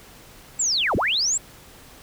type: linear two-way sweep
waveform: sine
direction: down then up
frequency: 7820 to 31.24 to 7820 Hz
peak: -19 dBFS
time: 0.59-1.38 s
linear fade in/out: 10 ms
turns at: 0.96 s
effects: pink hiss -47 dBFS RMS until 2.02 s